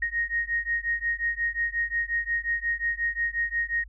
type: beating tone pair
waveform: sine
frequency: 1864.7 / 1870.3 Hz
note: A#6 / A#6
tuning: 0 / +5 cents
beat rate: 5.6 Hz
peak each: -28 dBFS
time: 0.02-3.84 s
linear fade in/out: 5 ms
effects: added 50 Hz sine -43 dBFS peak until 3.88 s